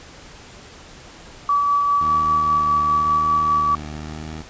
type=tone with tremolo; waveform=sine; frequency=1147 Hz; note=D6; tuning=41 cents flat; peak=-14 dBFS; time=1.49-3.75 s; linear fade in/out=2 ms; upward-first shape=sine; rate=5 Hz; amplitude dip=25%
type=tone with vibrato; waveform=15% pulse; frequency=76.8 Hz; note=D#2; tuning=22 cents flat; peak=-24 dBFS; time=2-4.43 s; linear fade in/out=20 ms; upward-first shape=triangle; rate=0.97 Hz; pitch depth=36 cents each way
effects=pink hiss -42 dBFS RMS until 4.49 s + resampled to 16000 Hz